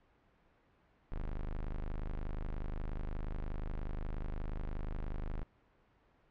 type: tone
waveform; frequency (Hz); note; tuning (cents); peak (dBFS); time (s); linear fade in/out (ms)
40% pulse; 25.6; G#0; -24; -35; 1.12-5.43; 0
effects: pink hiss -69 dBFS RMS until 6.3 s + low-pass 2000 Hz 12 dB/octave